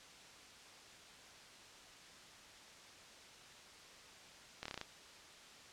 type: slowing click train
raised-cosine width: 0.2 ms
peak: -25 dBFS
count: 7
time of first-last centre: 4.63-4.813 s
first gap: 25 ms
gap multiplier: 1.08
effects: white hiss -57 dBFS RMS until 5.72 s + low-pass 6000 Hz 12 dB/octave